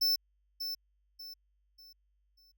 square tone with echo, 5300 Hz, E8, 9 cents sharp, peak -26 dBFS, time 0.01-0.16 s, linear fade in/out 10 ms, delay 590 ms, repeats 4, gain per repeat -9 dB, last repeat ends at 2.52 s, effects added 50 Hz sine -70 dBFS peak until 2.57 s

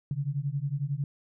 sine beating tone pair, 135.9 / 146.9 Hz, C#3 / D3, -34 / +1 cents, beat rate 11 Hz, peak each -31 dBFS, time 0.11-1.04 s, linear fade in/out 2 ms, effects none

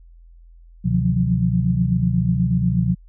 sine tone cluster, 70.6 / 126.4 / 154 / 172.5 / 180.7 Hz, C#2 / B2 / D#3 / F3 / F#3, +32 / +41 / -17 / -21 / -41 cents, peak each -27 / -20 / -28 / -23 / -20 dBFS, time 0.84-2.95 s, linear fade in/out 20 ms, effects added 42 Hz sine -43 dBFS peak until 3.08 s

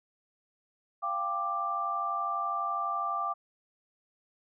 sine tone cluster, 692 / 784 / 1180 Hz, F5 / G5 / D6, -16 / 0 / +8 cents, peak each -37 / -37 / -30 dBFS, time 1.02-3.34 s, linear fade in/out 20 ms, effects none

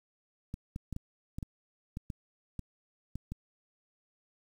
clicks, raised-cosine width 5 ms, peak -25 dBFS, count 11, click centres 0.541 / 0.761 / 0.927 / 0.964 / 1.385 / 1.428 / 1.971 / 2.102 / 2.593 / 3.156 / 3.32 s, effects 9-bit

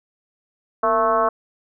sine tone with frequency modulation, 884 Hz, A5, 8 cents sharp, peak -15 dBFS, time 0.83-1.29 s, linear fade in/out 5 ms, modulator 213 Hz, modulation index 2, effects none

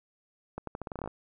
accelerating click train, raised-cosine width 1 ms, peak -22 dBFS, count 12, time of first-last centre 0.58-1.076 s, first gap 93 ms, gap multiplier 0.84, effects none

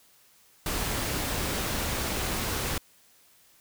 pink noise, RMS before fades -30 dBFS, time 0.66-2.78 s, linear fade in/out 2 ms, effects white hiss -60 dBFS RMS until 3.6 s

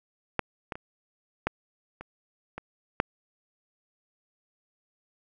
clicks, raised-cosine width 0.5 ms, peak -9 / -18 / -24 / -10 / -25 / -21 / -6 dBFS, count 7, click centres 0.393 / 0.722 / 0.755 / 1.47 / 2.01 / 2.58 / 3.001 s, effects none

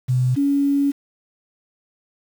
sine tone pair in turn, 126.6 / 281.3 Hz, B2 / C#4, +43 / +26 cents, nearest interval octave + major second, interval 1383 cents, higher second, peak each -15 dBFS, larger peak neither, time 0.08-0.36 / 0.36-0.92 s, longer second, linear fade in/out 20 ms, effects 7-bit

